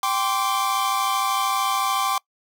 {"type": "chord", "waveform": "45% pulse", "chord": "G suspended fourth", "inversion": "none", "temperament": "equal with one note detuned", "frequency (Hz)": [784, 1046.5, 1159.8], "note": ["G5", "C6", "D6"], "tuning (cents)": [0, 0, -22], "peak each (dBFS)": [-26, -25, -24], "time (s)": [0.03, 2.18], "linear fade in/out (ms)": 2, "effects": ["noise-tail reverb RT60 0.1 s tail -24 dB re dry"]}